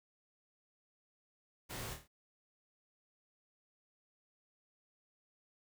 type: noise with echo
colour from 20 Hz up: pink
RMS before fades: -45 dBFS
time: 1.69-1.95 s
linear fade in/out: 20 ms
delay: 26 ms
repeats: 5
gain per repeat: -5 dB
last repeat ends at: 2.08 s
effects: none